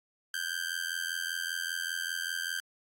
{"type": "tone with amplitude modulation", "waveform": "sawtooth", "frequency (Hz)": 1568, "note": "G6", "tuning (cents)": 0, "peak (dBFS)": -25, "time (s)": [0.34, 2.6], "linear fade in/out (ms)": 2, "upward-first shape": "sine", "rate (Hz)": 85.1, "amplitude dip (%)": 90, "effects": ["AAC 64 kbps"]}